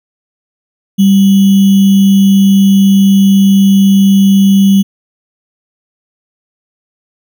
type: tone with sample-and-hold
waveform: sine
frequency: 196 Hz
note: G3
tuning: in tune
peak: -3 dBFS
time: 0.98-4.83 s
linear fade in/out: 20 ms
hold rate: 3150 Hz
effects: none